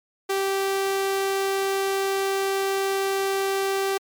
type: tone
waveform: sawtooth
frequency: 389.8 Hz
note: G4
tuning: 10 cents flat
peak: -18 dBFS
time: 0.29-3.98 s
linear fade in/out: 10 ms
effects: MP3 96 kbps